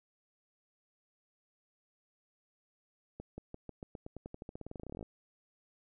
accelerating click train, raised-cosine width 2 ms, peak -30 dBFS, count 27, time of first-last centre 3.2-5.028 s, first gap 180 ms, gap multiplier 0.91, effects none

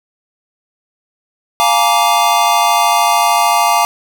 square chord, Bb dominant seventh, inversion second, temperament just, 699.2 / 839.1 / 932.3 / 1165.4 Hz, F5 / Ab5 / Bb5 / D6, +2 / +18 / 0 / -14 cents, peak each -16 dBFS, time 1.6-3.85 s, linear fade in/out 0 ms, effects none

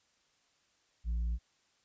sine tone with tanh clipping, 57.4 Hz, A#1, 26 cents flat, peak -31 dBFS, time 1.04-1.39 s, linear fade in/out 50 ms, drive 3 dB, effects white hiss -72 dBFS RMS until 1.84 s + resampled to 16000 Hz

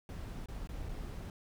brown noise with dropouts, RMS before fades -42 dBFS, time 0.09-1.3 s, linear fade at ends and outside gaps 1 ms, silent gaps 0.459-0.485 / 0.673-0.69 / 0.888-0.891 s, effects none

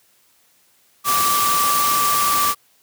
sine tone in noise, 1165 Hz, D6, 14 cents flat, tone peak -17 dBFS, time 1.04-2.55 s, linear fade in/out 50 ms, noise white, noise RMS -21 dBFS, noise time 1.04-2.55 s, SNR +1 dB, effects white hiss -58 dBFS RMS until 2.82 s + high-pass 80 Hz 12 dB/octave

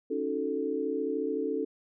sine chord, D# half-diminished seventh, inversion third, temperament equal, 277.2 / 311.1 / 370 / 440 Hz, C#4 / D#4 / F#4 / A4, 0 / 0 / 0 / 0 cents, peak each -34 / -35 / -37 / -31 dBFS, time 0.1-1.65 s, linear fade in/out 10 ms, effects none

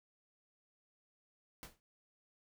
pink noise with exponential decay, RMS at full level -45 dBFS, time 1.63-1.8 s, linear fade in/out 0 ms, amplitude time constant 35 ms, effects none

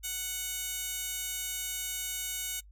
15% pulse tone with high-pass filter, 740 Hz, F#5, in tune, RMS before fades -36 dBFS, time 0.03-2.61 s, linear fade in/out 20 ms, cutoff 4800 Hz, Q 0.69, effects noise-tail reverb RT60 0.1 s tail -25 dB re dry + added 50 Hz sine -51 dBFS peak until 2.71 s

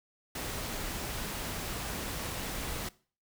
pink noise, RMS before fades -37 dBFS, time 0.35-2.89 s, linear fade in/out 5 ms, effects noise-tail reverb RT60 0.4 s tail -20 dB re dry

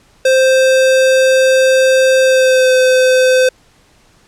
square tone with pitch glide, 523.3 to 513.4 Hz, C5 to C5, 0 to -33 cents, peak -8 dBFS, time 0.25-3.49 s, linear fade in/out 5 ms, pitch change -33 cents, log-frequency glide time 2.22-2.73 s, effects pink hiss -50 dBFS RMS until 4.27 s + low-pass 9000 Hz 12 dB/octave

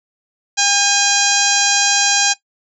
harmonic tone with a mistuned harmonic, 806 Hz, G5, 48 cents sharp, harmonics 1 / 2 / 3 / 4 / 5 / 6 / 7 / 8 / 9, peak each -21 / -21 / -21 / -21 / -21 / -21 / -21 / -21 / -21 dBFS, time 0.57-2.34 s, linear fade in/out 20 ms, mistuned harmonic 3, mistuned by +40 cents, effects noise-tail reverb RT60 0.1 s tail -17 dB re dry

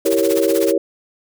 sine chord, E diminished seventh, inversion none, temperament equal, 329.6 / 392 / 466.2 / 554.4 Hz, E4 / G4 / Bb4 / Db5, 0 / 0 / 0 / 0 cents, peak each -19 dBFS, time 0.05-0.78 s, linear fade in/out 5 ms
white noise with tremolo, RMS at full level -24 dBFS, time 0.05-0.73 s, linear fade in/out 10 ms, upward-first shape triangle, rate 16 Hz, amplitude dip 95%
effects none

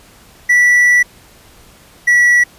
triangle tone pair in turn, 1957 / 1942.4 Hz, B6 / B6, -16 / -29 cents, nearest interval unison, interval 13 cents, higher first, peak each -5 dBFS, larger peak neither, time 0.49-1.03 / 2.07-2.44 s, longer first, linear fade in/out 10 ms, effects pink hiss -44 dBFS RMS until 2.58 s + resampled to 32000 Hz

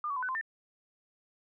sine tone with pitch steps, 1206 / 1124 / 1012 / 1504 / 1039 / 1798 Hz, D6 / C#6 / B5 / F#6 / C6 / A6, +46 / +24 / +42 / +28 / -12 / +37 cents, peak -31 dBFS, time 0.04-0.412 s, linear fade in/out 2 ms, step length 62 ms, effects none

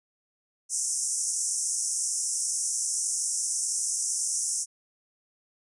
white band-pass noise, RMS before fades -29 dBFS, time 0.69-4.66 s, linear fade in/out 50 ms, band 5500 to 10000 Hz, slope 96 dB/octave, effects resampled to 24000 Hz

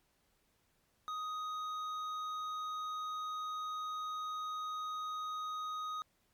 sine tone with hard clipping, 1250 Hz, D#6, 8 cents sharp, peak -39 dBFS, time 1.08-6.02 s, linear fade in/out 0 ms, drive 7 dB, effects pink hiss -75 dBFS RMS until 6.33 s + MP3 96 kbps

